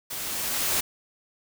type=noise with level ramp; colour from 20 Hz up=white; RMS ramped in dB=-34 to -24 dBFS; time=0.1-0.81 s; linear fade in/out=10 ms; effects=none